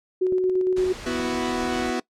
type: tone with tremolo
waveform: sine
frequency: 370 Hz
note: F#4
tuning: in tune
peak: -17 dBFS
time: 0.21-0.93 s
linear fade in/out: 10 ms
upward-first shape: square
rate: 8.7 Hz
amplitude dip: 25%
type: clicks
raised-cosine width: 2 ms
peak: -24 / -33 / -24 dBFS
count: 3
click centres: 0.323 / 0.494 / 1.199 s
type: noise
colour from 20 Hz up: pink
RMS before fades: -37 dBFS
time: 0.76-1.91 s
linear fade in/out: 10 ms
type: chord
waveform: sawtooth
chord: B suspended fourth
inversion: none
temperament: equal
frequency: 246.9 / 329.6 / 370 Hz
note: B3 / E4 / F#4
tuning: 0 / 0 / 0 cents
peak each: -23 / -26 / -24 dBFS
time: 1.06-2 s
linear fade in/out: 5 ms
effects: noise-tail reverb RT60 0.1 s tail -21 dB re dry + low-pass 7000 Hz 12 dB/octave